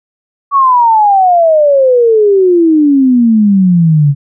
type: exponential sweep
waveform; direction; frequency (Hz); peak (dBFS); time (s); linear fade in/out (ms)
sine; down; 1136 to 138.59; -4; 0.51-4.15; 50
effects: none